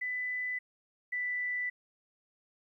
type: tone pair in turn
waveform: sine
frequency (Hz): 1997 / 1980.9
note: B6 / B6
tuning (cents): +19 / +5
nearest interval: unison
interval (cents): 14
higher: first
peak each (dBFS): -32 / -31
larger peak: second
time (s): 0.01-0.59 / 1.12-1.7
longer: neither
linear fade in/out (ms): 10
effects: 12-bit